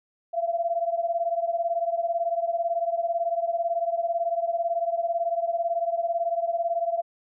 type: beating tone pair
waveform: sine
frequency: 674 / 692 Hz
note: E5 / F5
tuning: +38 / -16 cents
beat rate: 18 Hz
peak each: -25 / -28 dBFS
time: 0.33-7.02 s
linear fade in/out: 20 ms
effects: none